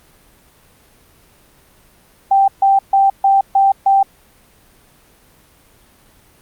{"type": "tone bursts", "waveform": "sine", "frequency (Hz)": 784, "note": "G5", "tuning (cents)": 0, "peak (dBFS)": -8, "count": 6, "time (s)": [2.31, 4.03], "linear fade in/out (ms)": 5, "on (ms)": 170, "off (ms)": 140, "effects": ["pink hiss -50 dBFS RMS until 6.41 s", "Opus 32 kbps"]}